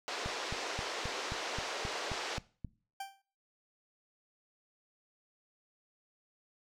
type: band-pass noise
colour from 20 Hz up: pink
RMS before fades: -39 dBFS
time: 0.08-2.38 s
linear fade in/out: 0 ms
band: 390 to 6200 Hz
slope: 24 dB/octave
type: click train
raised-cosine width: 5 ms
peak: -27 dBFS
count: 10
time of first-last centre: 0.26-2.647 s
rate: 3.77 Hz
type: tone with exponential decay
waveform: 40% pulse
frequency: 784 Hz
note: G5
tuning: in tune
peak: -35 dBFS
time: 3-3.22 s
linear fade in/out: 5 ms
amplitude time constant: 46 ms
effects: noise-tail reverb RT60 0.4 s tail -20 dB re dry